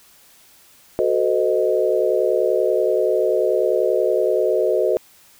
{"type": "chord", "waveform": "sine", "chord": "F# diminished seventh", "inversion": "none", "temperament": "equal with one note detuned", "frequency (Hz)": [370, 440, 510.7, 622.3], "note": ["F#4", "A4", "C5", "Eb5"], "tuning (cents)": [0, 0, -42, 0], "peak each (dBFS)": -21, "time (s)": [0.99, 4.97], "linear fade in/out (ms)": 0, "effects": ["white hiss -51 dBFS RMS until 5.39 s"]}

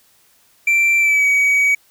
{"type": "tone with pitch glide", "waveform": "triangle", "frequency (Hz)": [2349, 2265], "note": ["D7", "C#7"], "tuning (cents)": [0, 37], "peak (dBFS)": -10, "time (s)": [0.67, 1.75], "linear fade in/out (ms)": 5, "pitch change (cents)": -63, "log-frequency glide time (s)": [0.99, 1.26], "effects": ["white hiss -55 dBFS RMS until 1.9 s"]}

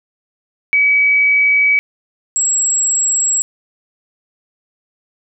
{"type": "tone pair in turn", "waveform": "sine", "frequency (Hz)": [2278, 7662], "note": ["C#7", "A#8"], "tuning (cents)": [47, 47], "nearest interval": "octave + major sixth", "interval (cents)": 2100, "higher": "second", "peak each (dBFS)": [-9, -12], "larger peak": "first", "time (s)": [[0.73, 1.79], [2.36, 3.42]], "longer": "neither", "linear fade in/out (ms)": 0, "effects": []}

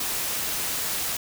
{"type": "noise", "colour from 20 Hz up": "white", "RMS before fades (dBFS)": -28, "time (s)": [0, 1.17], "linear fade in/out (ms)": 5, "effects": []}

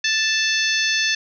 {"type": "harmonic tone", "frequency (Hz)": 880, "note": "A5", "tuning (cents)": 0, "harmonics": [2, 3, 4, 5, 6, 7], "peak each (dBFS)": [-22, -24, -25, -26, -27, -27], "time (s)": [0.04, 1.15], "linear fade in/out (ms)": 5, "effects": []}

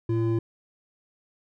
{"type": "tone pair together", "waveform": "triangle", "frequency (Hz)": [113.72, 340.2], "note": ["A#2", "F4"], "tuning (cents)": [-42, -45], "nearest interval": "octave + perfect fifth", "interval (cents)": 1897, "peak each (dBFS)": -22, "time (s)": [0.09, 0.39], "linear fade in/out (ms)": 5, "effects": ["tanh soft clip ceiling -13 dBFS"]}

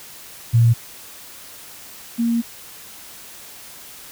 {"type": "tone pair in turn", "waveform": "sine", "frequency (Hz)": [116.54, 232.9], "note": ["A#2", "A#3"], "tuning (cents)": [0, -1], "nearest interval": "octave", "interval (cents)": 1199, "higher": "second", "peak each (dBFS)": [-10, -16], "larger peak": "first", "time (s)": [[0.53, 0.74], [2.18, 2.42]], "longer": "second", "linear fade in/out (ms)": 20, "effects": ["white hiss -40 dBFS RMS until 4.11 s"]}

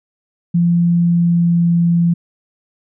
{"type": "tone with pitch glide", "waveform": "sine", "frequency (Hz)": [171.9, 170.61], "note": ["F3", "F3"], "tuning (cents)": [-27, -40], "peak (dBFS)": -10, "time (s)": [0.54, 2.14], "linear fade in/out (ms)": 10, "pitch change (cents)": -13, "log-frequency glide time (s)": [0.99, 1.72], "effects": []}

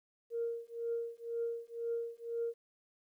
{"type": "tone with tremolo", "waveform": "sine", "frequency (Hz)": 465.7, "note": "A#4", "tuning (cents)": -2, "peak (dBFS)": -31, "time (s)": [0.3, 2.54], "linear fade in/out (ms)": 50, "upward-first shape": "triangle", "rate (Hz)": 2, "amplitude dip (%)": 100, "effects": ["tanh soft clip ceiling -27 dBFS", "12-bit"]}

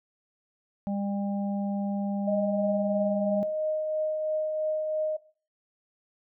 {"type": "harmonic tone", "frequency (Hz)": 200.3, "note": "G3", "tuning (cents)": 38, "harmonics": [1, 3, 4], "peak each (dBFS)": [-28, -38, -40], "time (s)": [0.87, 3.43], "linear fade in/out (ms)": 0}
{"type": "tone with tremolo", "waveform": "sine", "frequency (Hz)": 620, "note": "D#5", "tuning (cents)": -6, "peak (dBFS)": -24, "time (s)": [2.27, 5.17], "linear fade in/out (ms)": 10, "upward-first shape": "triangle", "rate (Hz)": 3, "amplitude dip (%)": 35}
{"effects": ["noise-tail reverb RT60 0.4 s tail -18 dB re dry"]}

